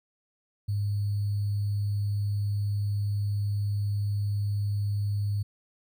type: tone with sample-and-hold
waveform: sine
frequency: 102.1 Hz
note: G#2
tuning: 29 cents flat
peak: -25 dBFS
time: 0.68-5.43 s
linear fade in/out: 10 ms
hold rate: 4410 Hz
effects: none